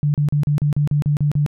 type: tone bursts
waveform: sine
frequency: 146.83 Hz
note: D3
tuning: in tune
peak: -14 dBFS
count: 10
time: 0.03-1.463 s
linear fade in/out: 0 ms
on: 110 ms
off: 37 ms
effects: none